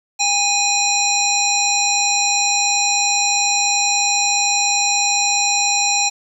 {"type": "harmonic tone with a mistuned harmonic", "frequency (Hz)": 813, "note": "G#5", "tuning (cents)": -37, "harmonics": [1, 3, 5, 7, 9], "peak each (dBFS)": [-21, -21, -21, -21, -21], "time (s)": [0.19, 6.1], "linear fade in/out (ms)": 20, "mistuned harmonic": 3, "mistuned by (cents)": 29, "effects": ["8-bit"]}